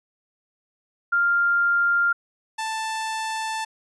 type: tone pair in turn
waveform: sine / sawtooth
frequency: 1396.9 / 882.8 Hz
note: F6 / A5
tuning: 0 / +5 cents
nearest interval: minor sixth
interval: 795 cents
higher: first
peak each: -17 / -22 dBFS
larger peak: first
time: 1.12-2.13 / 2.58-3.65 s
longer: second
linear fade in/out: 10 ms
effects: resampled to 24000 Hz